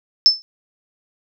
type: tone with exponential decay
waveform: sine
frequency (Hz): 5274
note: E8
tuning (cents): 0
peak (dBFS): -3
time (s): 0.26-0.42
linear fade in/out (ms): 0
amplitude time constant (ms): 34
effects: none